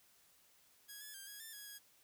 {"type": "tone with pitch steps", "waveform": "5% pulse", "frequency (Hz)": [1657, 1710, 1593, 1658, 1779, 1664, 1653], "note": ["G#6", "A6", "G6", "G#6", "A6", "G#6", "G#6"], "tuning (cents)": [-4, -50, 27, -3, 19, 3, -9], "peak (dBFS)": -39, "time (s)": [0.88, 1.79], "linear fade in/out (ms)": 20, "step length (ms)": 130, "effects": ["white hiss -69 dBFS RMS until 2.03 s"]}